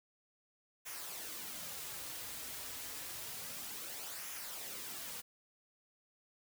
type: noise with flanger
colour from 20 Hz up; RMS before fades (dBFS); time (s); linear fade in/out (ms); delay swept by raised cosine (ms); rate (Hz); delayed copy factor
white; -45; 0.85-5.22; 20; 0.23 to 5.73; 0.29; -0.5
effects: none